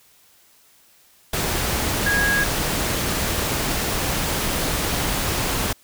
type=tone in noise; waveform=sine; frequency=1646 Hz; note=G#6; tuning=16 cents flat; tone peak=-18 dBFS; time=2.06-2.44 s; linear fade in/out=5 ms; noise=pink; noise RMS=-23 dBFS; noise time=1.33-5.73 s; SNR=+2 dB; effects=white hiss -55 dBFS RMS until 5.83 s